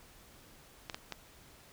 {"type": "clicks", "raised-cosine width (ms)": 0.2, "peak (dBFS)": -21, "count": 3, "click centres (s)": [0.898, 0.945, 1.123], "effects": ["pink hiss -58 dBFS RMS until 1.72 s"]}